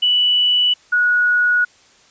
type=tone pair in turn; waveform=sine; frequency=2960 / 1458.8 Hz; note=F#7 / F#6; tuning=0 / -25 cents; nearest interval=octave; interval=1225 cents; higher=first; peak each=-12 dBFS; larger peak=neither; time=0.02-0.74 / 0.92-1.65 s; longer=second; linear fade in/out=10 ms; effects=white hiss -51 dBFS RMS until 2.1 s + resampled to 16000 Hz